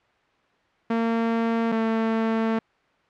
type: tone pair in turn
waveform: sawtooth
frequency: 228.8 / 224 Hz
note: A#3 / A3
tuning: -32 / +31 cents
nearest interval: unison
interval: 37 cents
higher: first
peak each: -17 dBFS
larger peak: neither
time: 0.9-1.72 / 1.72-2.59 s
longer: second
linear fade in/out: 5 ms
effects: white hiss -62 dBFS RMS until 3.09 s + low-pass 2000 Hz 12 dB/octave